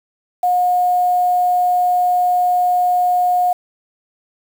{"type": "tone with quantisation", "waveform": "sine", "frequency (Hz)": 720, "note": "F#5", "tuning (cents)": -47, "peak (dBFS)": -12, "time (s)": [0.43, 3.53], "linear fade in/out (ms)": 5, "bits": 6, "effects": []}